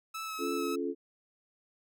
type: tone with vibrato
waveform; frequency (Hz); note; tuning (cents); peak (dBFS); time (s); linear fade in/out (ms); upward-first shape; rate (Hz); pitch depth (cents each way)
sawtooth; 1300; E6; -24; -33; 0.14-0.76; 10; sine; 3.3; 18
type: chord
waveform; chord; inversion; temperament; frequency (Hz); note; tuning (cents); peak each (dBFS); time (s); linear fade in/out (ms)
sine; Db augmented; none; just; 277.2 / 346.5 / 433.1; Db4 / F4 / A4; 0 / -14 / -27; -35; 0.38-0.95; 50
effects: none